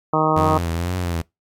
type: harmonic tone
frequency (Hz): 156.2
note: D#3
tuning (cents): +7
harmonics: 1 / 2 / 3 / 4 / 5 / 6 / 7 / 8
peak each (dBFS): -23 / -23 / -23 / -23 / -23 / -23 / -23 / -23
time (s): 0.13-0.58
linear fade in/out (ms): 5
type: tone with vibrato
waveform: sawtooth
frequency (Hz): 87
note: F2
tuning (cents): -6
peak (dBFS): -17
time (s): 0.36-1.22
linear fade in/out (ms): 10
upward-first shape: triangle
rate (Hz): 2.1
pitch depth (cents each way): 97
effects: noise-tail reverb RT60 0.2 s tail -24 dB re dry + MP3 96 kbps